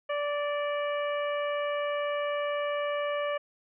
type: harmonic tone with a mistuned harmonic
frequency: 582 Hz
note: D5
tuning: 16 cents flat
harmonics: 1 / 2 / 3 / 4 / 5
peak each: -29 / -35 / -39 / -41 / -43 dBFS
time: 0.09-3.38 s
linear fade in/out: 10 ms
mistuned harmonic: 3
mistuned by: +16 cents
effects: none